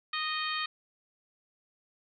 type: harmonic tone with a mistuned harmonic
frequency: 620 Hz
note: D#5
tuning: 6 cents flat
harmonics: 2 / 3 / 4 / 5 / 6 / 7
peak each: -35 / -37 / -38 / -39 / -40 / -40 dBFS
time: 0.13-0.66 s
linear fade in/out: 5 ms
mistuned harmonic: 5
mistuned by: +22 cents
effects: none